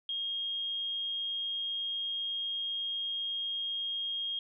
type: tone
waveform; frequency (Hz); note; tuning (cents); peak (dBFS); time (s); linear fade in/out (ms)
sine; 3246; G#7; -40; -32; 0.09-4.39; 2
effects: none